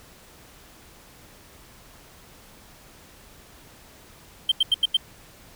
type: tone bursts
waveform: triangle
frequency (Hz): 3136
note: G7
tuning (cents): 0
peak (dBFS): -13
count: 5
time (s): 4.49-4.969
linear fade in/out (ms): 5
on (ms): 27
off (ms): 86
effects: tanh soft clip ceiling -11 dBFS + pink hiss -50 dBFS RMS until 5.55 s